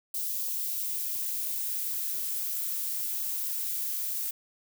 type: noise with high-pass filter sweep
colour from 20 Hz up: violet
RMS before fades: -32 dBFS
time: 0.14-4.31 s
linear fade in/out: 5 ms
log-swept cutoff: 3500 to 280 Hz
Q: 0.85
effects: none